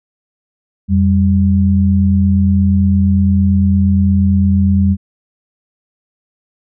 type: tone pair together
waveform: sine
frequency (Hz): 87.31 / 196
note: F2 / G3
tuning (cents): 0 / 0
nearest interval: octave + major second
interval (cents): 1400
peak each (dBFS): -11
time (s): 0.88-4.97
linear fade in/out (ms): 50
effects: none